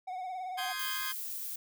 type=tone with vibrato; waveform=triangle; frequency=740 Hz; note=F#5; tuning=in tune; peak=-34 dBFS; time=0.07-0.73 s; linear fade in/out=10 ms; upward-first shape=triangle; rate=18 Hz; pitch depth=58 cents each way
type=chord; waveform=20% pulse; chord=Ab major seventh; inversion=first; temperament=equal; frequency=1046.5 / 1244.5 / 1568 / 1661.2 Hz; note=C6 / Eb6 / G6 / Ab6; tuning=0 / 0 / 0 / 0 cents; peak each=-35 / -39 / -35 / -35 dBFS; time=0.57-1.13 s; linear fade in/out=20 ms
type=noise; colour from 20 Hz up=violet; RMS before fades=-39 dBFS; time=0.79-1.56 s; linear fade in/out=5 ms
effects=none